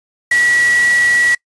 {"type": "tone in noise", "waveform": "sine", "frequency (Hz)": 1936, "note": "B6", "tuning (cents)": -35, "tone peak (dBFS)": -10, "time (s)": [0.31, 1.35], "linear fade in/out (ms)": 5, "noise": "white", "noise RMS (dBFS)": -23, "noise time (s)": [0.31, 1.35], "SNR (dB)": 10, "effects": ["noise-tail reverb RT60 0.1 s tail -24 dB re dry", "resampled to 22050 Hz"]}